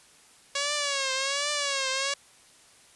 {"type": "tone with vibrato", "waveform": "5% pulse", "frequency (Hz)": 557, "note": "C#5", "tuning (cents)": 8, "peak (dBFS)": -15, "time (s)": [0.55, 2.14], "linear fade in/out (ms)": 5, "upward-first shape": "triangle", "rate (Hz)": 1.3, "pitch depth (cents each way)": 110, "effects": ["white hiss -56 dBFS RMS until 2.95 s", "resampled to 24000 Hz"]}